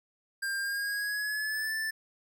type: tone with pitch glide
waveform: square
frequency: 1597 to 1761.8 Hz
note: G6 to A6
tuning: +32 to +2 cents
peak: -31 dBFS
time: 0.42-1.91 s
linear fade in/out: 10 ms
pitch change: +170 cents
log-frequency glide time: 0.59-1.74 s
effects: none